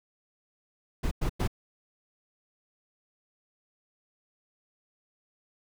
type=noise bursts; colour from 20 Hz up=brown; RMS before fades=-27 dBFS; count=3; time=1.03-1.477 s; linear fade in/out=10 ms; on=83 ms; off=99 ms; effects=none